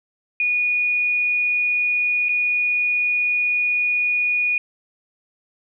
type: tone with dropouts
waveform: sine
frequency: 2456 Hz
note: D#7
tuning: 23 cents flat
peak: -17 dBFS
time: 0.4-4.58 s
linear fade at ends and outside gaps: 2 ms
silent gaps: 2.286-2.291 s
effects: none